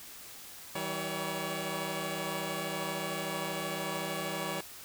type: tone cluster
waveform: 10% pulse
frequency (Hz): 160.9 / 192.7 / 565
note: E3 / G3 / C#5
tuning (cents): -42 / -29 / +33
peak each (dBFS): -30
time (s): 0.75-4.61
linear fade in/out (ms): 5
effects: white hiss -48 dBFS RMS until 4.84 s